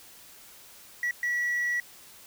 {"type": "tone bursts at uneven times", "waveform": "sine", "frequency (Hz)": 1937, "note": "B6", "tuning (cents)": -34, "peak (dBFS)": -23, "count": 2, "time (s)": [[1.03, 1.11], [1.23, 1.8]], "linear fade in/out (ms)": 2, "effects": ["tanh soft clip ceiling -24 dBFS", "white hiss -51 dBFS RMS until 2.26 s"]}